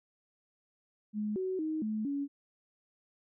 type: tone with pitch steps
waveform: sine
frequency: 211 / 374.5 / 313.2 / 215.8 / 282.1 Hz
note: G#3 / F#4 / D#4 / A3 / C#4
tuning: +28 / +21 / +11 / -33 / +30 cents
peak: -31 dBFS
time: 1.13-2.28 s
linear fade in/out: 50 ms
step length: 230 ms
effects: none